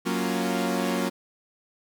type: chord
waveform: sawtooth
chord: Gb major seventh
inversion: none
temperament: equal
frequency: 185 / 233.1 / 277.2 / 349.2 Hz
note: Gb3 / Bb3 / Db4 / F4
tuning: 0 / 0 / 0 / 0 cents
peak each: -25 / -25 / -27 / -28 dBFS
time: 0.05-1.1 s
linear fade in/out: 20 ms
effects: none